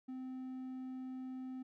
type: tone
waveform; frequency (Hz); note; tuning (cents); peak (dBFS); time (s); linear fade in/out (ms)
triangle; 258.3; C4; -22; -40; 0.08-1.63; 10
effects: none